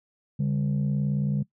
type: tone pair together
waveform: sine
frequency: 142.4 / 201.4 Hz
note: C#3 / G3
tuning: +47 / +47 cents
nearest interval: tritone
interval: 600 cents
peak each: -22 / -26 dBFS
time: 0.39-1.43 s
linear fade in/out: 10 ms
effects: noise-tail reverb RT60 0.1 s tail -20 dB re dry + tanh soft clip ceiling -19 dBFS